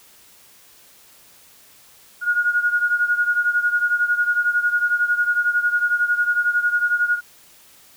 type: beating tone pair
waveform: sine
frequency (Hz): 1436 / 1447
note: F6 / F#6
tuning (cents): +48 / -39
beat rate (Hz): 11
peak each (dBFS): -18 / -22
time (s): 2.21-7.21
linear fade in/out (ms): 50
effects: white hiss -50 dBFS RMS until 7.96 s